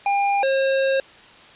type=tone pair in turn; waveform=square; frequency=802 / 537.7 Hz; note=G5 / C5; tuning=+39 / +47 cents; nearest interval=perfect fifth; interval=692 cents; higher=first; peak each=-18 dBFS; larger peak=neither; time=0.06-0.43 / 0.43-1 s; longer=second; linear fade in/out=2 ms; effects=white hiss -46 dBFS RMS until 1.55 s + resampled to 8000 Hz